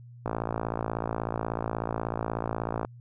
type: click train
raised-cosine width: 1 ms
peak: -15 dBFS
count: 147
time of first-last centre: 0.26-2.849 s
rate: 56.4 Hz
effects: added 120 Hz sine -45 dBFS peak until 3 s